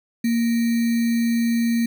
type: tone with sample-and-hold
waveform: sine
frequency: 232.5 Hz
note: A#3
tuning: 4 cents flat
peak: -17 dBFS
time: 0.24-1.86 s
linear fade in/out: 5 ms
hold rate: 2100 Hz
effects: none